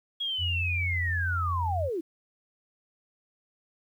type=linear sweep; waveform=sine; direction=down; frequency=3322 to 302.7 Hz; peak=-28 dBFS; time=0.2-2.01 s; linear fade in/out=10 ms
type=tone; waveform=sine; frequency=87.31 Hz; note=F2; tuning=in tune; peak=-28 dBFS; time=0.38-1.9 s; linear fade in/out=50 ms
effects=10-bit